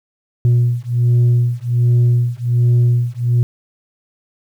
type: beating tone pair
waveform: sine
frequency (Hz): 120 / 121.3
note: B2 / B2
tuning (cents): -49 / -31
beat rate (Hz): 1.3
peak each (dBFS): -12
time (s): 0.45-3.43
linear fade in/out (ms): 0
effects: tanh soft clip ceiling -8 dBFS + 8-bit